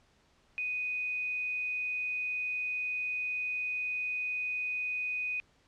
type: tone with quantisation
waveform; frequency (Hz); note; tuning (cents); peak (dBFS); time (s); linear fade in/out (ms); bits
sine; 2489; D#7; 0; -31; 0.58-5.4; 0; 10
effects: pink hiss -67 dBFS RMS until 5.67 s + low-pass 6000 Hz 12 dB/octave